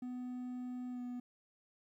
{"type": "tone with pitch glide", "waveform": "triangle", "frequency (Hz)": [249.4, 246.1], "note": ["B3", "B3"], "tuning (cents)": [17, -6], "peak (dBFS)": -38, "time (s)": [0.02, 1.2], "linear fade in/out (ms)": 5, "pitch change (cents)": -23, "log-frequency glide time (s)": [0.9, 1.01], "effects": ["13-bit"]}